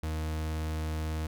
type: tone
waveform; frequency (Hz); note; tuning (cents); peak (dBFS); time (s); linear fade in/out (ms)
40% pulse; 78.4; D#2; +14; -30; 0.03-1.27; 5
effects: none